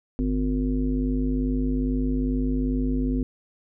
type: harmonic tone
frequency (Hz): 51.2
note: G#1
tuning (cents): -24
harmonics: 1 / 3 / 5 / 7 / 9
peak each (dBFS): -25 / -34 / -24 / -36 / -38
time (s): 0.19-3.23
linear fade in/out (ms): 0
effects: none